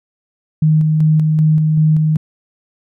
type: tone with tremolo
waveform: sine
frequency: 155.56 Hz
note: D#3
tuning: in tune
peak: -8 dBFS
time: 0.62-2.17 s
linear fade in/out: 5 ms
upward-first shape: square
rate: 2.6 Hz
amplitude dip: 25%
effects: none